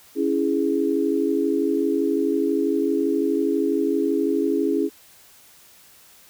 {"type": "chord", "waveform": "sine", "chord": "C# minor", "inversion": "none", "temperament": "equal", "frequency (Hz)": [277.2, 329.6, 415.3], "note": ["C#4", "E4", "G#4"], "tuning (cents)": [0, 0, 0], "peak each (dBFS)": -23, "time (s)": [0.15, 4.9], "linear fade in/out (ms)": 50, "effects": ["white hiss -51 dBFS RMS until 6.29 s"]}